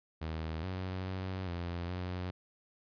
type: tone with pitch steps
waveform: sawtooth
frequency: 79.7 / 93 / 93.9 / 86.5 / 90.6 Hz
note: D#2 / F#2 / F#2 / F2 / F#2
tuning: +42 / +9 / +26 / -16 / -36 cents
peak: -32 dBFS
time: 0.21-2.31 s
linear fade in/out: 10 ms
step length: 420 ms
effects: resampled to 11025 Hz